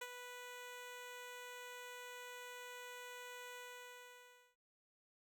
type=tone with ADSR envelope; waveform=10% pulse; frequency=492.9 Hz; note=B4; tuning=3 cents flat; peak=-34 dBFS; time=0.01-4.56 s; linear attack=8 ms; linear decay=45 ms; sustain=-7 dB; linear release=1000 ms; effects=none